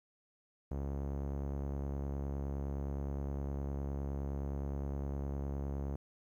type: tone with low-pass filter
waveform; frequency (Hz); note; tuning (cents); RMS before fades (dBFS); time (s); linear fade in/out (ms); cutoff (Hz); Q
sawtooth; 69.7; C#2; +10; -38; 0.71-5.96; 5; 710; 0.79
effects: 12-bit